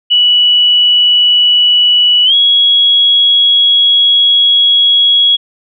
sine tone with pitch glide, 2947 to 3327 Hz, F#7 to G#7, -8 to +2 cents, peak -5 dBFS, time 0.1-5.37 s, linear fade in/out 20 ms, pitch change +210 cents, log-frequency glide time 2.25-2.34 s, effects none

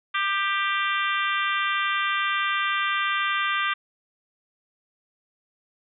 harmonic tone with a mistuned harmonic, 393.1 Hz, G4, 5 cents sharp, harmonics 3 / 4 / 5 / 6 / 7 / 8 / 9, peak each -26 / -28 / -30 / -32 / -33 / -34 / -35 dBFS, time 0.14-3.74 s, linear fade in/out 10 ms, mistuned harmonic 3, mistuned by +21 cents, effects none

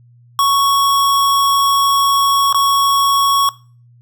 square tone with dropouts, 1111 Hz, C#6, 4 cents sharp, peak -11 dBFS, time 0.39-3.49 s, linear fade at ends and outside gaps 1 ms, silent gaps 2.527-2.545 s, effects noise-tail reverb RT60 0.4 s tail -21 dB re dry + added 120 Hz sine -44 dBFS peak until 4.01 s

